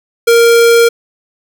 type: tone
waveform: square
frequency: 466.2 Hz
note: A#4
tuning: in tune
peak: -5 dBFS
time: 0.27-0.89 s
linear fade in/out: 10 ms
effects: none